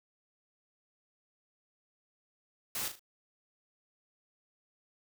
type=noise with echo; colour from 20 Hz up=white; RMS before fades=-36 dBFS; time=2.75-2.88 s; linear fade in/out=2 ms; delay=38 ms; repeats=3; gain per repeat=-8 dB; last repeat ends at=2.994 s; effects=none